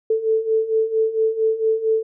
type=beating tone pair; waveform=sine; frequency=439.6 / 444 Hz; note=A4 / A4; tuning=-2 / +16 cents; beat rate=4.4 Hz; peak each=-22 / -18 dBFS; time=0.1-2.03 s; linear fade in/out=5 ms; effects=none